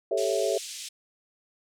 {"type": "chord", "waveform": "sine", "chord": "A dominant seventh", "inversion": "third", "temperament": "equal", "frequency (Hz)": [392, 440, 554.4, 659.3], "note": ["G4", "A4", "C#5", "E5"], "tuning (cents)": [0, 0, 0, 0], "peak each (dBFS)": -29, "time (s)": [0.11, 0.58], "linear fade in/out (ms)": 5}
{"type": "band-pass noise", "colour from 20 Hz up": "white", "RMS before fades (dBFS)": -39, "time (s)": [0.17, 0.89], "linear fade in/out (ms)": 10, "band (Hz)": [2600, 8400], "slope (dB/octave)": 24}
{"effects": []}